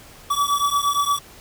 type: beating tone pair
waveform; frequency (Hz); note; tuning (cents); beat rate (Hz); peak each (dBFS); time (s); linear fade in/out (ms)
square; 1142 / 1150.6; D6 / D6; -49 / -36; 8.6; -22; 0.3-1.19; 10
effects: pink hiss -45 dBFS RMS until 1.4 s